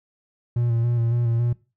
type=tone with vibrato; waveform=triangle; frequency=117.9 Hz; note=A#2; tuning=20 cents sharp; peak=-17 dBFS; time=0.56-1.53 s; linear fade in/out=5 ms; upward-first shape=square; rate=3.6 Hz; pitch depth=27 cents each way; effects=noise-tail reverb RT60 0.3 s tail -20 dB re dry